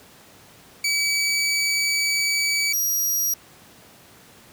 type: tone pair in turn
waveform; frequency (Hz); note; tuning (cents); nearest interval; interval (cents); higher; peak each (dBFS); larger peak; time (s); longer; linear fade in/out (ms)
20% pulse; 2286 / 5730; D7 / F8; -47 / +44; octave + major third; 1591; second; -15; neither; 0.84-2.73 / 2.73-3.34; first; 5
effects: pink hiss -49 dBFS RMS until 4.52 s + high-pass 100 Hz 12 dB/octave